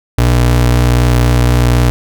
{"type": "ring-modulated tone", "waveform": "square", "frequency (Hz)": 90.1, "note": "F#2", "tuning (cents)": -45, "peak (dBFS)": -5, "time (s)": [0.18, 1.9], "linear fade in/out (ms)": 0, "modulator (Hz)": 30.7, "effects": []}